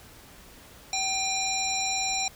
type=harmonic tone with a mistuned harmonic; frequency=801 Hz; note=G5; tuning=37 cents sharp; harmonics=1 / 3 / 5 / 7 / 9; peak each=-32 / -32 / -32 / -32 / -32 dBFS; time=0.93-2.28 s; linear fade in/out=2 ms; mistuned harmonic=1; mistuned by=-75 cents; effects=pink hiss -50 dBFS RMS until 2.35 s